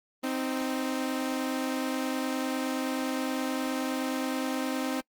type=tone pair together; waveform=sawtooth; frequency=261.1 / 310.7 Hz; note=C4 / D#4; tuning=-3 / -2 cents; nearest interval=minor third; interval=301 cents; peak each=-26 / -30 dBFS; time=0.23-5.01 s; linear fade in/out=10 ms; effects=noise-tail reverb RT60 0.1 s tail -25 dB re dry + Opus 24 kbps